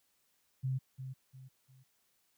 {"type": "tone with echo", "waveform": "sine", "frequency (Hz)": 131.2, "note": "C3", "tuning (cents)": 5, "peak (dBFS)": -31, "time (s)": [0.63, 0.79], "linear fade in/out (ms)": 20, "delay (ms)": 350, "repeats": 3, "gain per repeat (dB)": -9, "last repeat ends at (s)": 1.84, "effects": ["white hiss -75 dBFS RMS until 2.37 s"]}